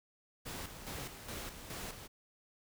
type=noise with tremolo; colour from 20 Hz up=pink; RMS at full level=-43 dBFS; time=0.45-2.08 s; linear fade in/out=20 ms; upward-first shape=square; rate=2.4 Hz; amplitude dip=55%; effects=none